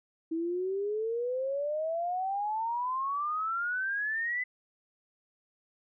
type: exponential sweep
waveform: sine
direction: up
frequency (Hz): 320.5 to 2023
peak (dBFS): -29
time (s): 0.31-4.44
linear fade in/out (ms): 10
effects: none